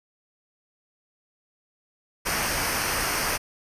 pink noise with comb filter, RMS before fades -26 dBFS, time 2.25-3.38 s, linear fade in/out 20 ms, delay 0.27 ms, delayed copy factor -0.6, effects resampled to 32000 Hz

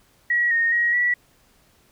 sine tone with pitch steps, 1916 / 1851 / 1894 / 1945 Hz, A#6 / A#6 / A#6 / B6, +47 / -13 / +27 / -27 cents, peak -17 dBFS, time 0.3-1.14 s, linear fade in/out 5 ms, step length 210 ms, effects pink hiss -59 dBFS RMS until 1.91 s

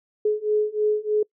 sine beating tone pair, 422.3 / 425.5 Hz, G#4 / G#4, +29 / +42 cents, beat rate 3.2 Hz, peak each -23 / -22 dBFS, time 0.25-1.23 s, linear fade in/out 5 ms, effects noise-tail reverb RT60 0.1 s tail -25 dB re dry

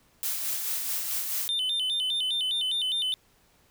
blue noise with tremolo, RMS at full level -29 dBFS, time 0.23-1.48 s, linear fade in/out 0 ms, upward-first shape sine, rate 4.6 Hz, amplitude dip 35%
triangle tone with vibrato, 3303 Hz, G#7, 10 cents flat, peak -24 dBFS, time 1.49-3.14 s, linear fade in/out 0 ms, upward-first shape square, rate 4.9 Hz, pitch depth 150 cents each way
effects pink hiss -63 dBFS RMS until 3.7 s

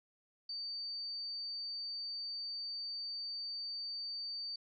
sine tone, 4600 Hz, D8, 37 cents flat, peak -39 dBFS, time 0.49-4.56 s, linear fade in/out 5 ms, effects none

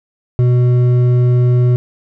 sine tone with hard clipping, 123.47 Hz, B2, in tune, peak -10 dBFS, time 0.39-1.76 s, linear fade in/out 0 ms, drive 7 dB, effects none

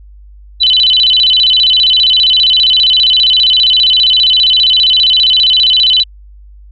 sine tone with vibrato, 3472 Hz, A7, 24 cents flat, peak -5 dBFS, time 0.6-6.04 s, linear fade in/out 20 ms, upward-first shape square, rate 15 Hz, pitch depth 230 cents each way, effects added 50 Hz sine -33 dBFS peak until 6.71 s

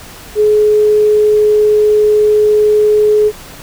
sine tone, 423.2 Hz, G#4, 33 cents sharp, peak -6 dBFS, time 0.35-3.32 s, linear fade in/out 50 ms, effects pink hiss -33 dBFS RMS until 3.62 s

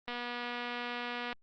click train, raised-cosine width 0.3 ms, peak -22 dBFS, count 303, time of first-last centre 0.08-1.328 s, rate 242 Hz, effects low-pass 4000 Hz 12 dB/octave + Opus 24 kbps

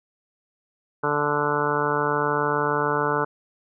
harmonic tone, 146.83 Hz, D3, in tune, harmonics 1 / 2 / 3 / 4 / 5 / 6 / 7 / 8 / 9 / 10, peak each -32 / -32 / -26 / -31 / -37 / -28 / -29 / -31 / -29 / -29 dBFS, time 1.03-3.25 s, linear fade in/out 10 ms, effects none

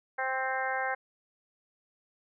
harmonic tone, 262.3 Hz, C4, 4 cents sharp, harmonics 2 / 3 / 4 / 5 / 6 / 7 / 8, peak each -37 / -33 / -39 / -42 / -34 / -38 / -41 dBFS, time 0.18-0.95 s, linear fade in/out 10 ms, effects none

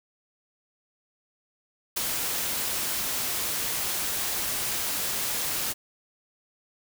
white noise with ADSR envelope, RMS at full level -25 dBFS, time 1.96-5.74 s, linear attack 14 ms, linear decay 5 ms, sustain -4 dB, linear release 28 ms, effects none

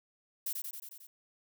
violet noise with echo, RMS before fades -35 dBFS, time 0.46-0.53 s, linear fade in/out 5 ms, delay 90 ms, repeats 6, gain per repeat -3 dB, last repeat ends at 1.07 s, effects none

